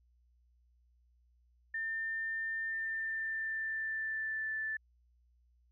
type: tone with pitch glide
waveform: sine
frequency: 1800 to 1757.9 Hz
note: A6 to A6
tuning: +39 to -2 cents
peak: -34 dBFS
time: 1.74-4.77 s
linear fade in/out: 5 ms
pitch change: -41 cents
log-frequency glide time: 2.62-4.52 s
effects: added 60 Hz sine -66 dBFS peak until 5.71 s